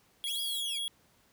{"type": "noise", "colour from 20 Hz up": "violet", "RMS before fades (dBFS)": -45, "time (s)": [0.24, 0.64], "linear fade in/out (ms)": 50}
{"type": "tone", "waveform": "square", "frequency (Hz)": 3322, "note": "G#7", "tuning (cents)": 0, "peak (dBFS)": -33, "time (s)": [0.24, 0.88], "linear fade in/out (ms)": 0}
{"type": "linear two-way sweep", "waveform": "15% pulse", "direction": "up then down", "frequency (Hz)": [1900, 5030, 2130], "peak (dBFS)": -35, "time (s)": [0.26, 0.79], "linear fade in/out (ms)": 20, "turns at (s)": 0.41}
{"effects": ["pink hiss -66 dBFS RMS until 1.32 s", "high-pass 60 Hz 12 dB/octave"]}